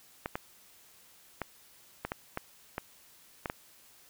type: clicks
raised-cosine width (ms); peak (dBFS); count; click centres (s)
0.5; -18; 9; 0.259 / 0.355 / 1.417 / 2.05 / 2.119 / 2.374 / 2.781 / 3.458 / 3.499
effects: white hiss -59 dBFS RMS until 4.09 s